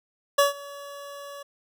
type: tone with ADSR envelope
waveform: 25% pulse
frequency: 567 Hz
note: C#5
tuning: 39 cents sharp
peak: -11 dBFS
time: 0.38-1.43 s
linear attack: 9 ms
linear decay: 140 ms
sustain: -23 dB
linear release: 8 ms
effects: none